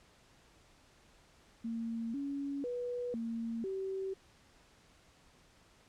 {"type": "tone with pitch steps", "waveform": "sine", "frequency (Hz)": [228.8, 280.4, 488.7, 229.2, 384.2], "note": ["A#3", "C#4", "B4", "A#3", "G4"], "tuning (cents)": [-32, 20, -18, -29, -35], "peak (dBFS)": -35, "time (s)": [1.64, 4.14], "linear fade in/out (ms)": 10, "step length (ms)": 500, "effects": ["pink hiss -64 dBFS RMS until 5.88 s", "low-pass 8000 Hz 12 dB/octave"]}